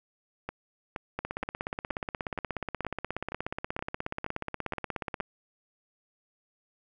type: two click trains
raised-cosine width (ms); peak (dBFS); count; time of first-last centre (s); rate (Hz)
0.5; -17 / -19; 68 / 11; 1.19-5.202 / 0.49-5.207; 16.7 / 2.12
effects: none